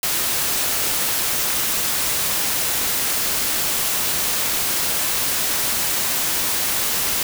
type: noise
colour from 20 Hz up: white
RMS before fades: -21 dBFS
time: 0.03-7.23 s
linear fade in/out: 2 ms
effects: none